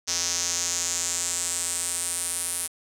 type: tone with band-pass filter sweep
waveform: square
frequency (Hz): 86.9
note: F2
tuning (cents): -8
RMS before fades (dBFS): -28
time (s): 0.07-2.68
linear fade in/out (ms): 20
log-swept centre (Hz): 5900 to 9900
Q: 4.3
effects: none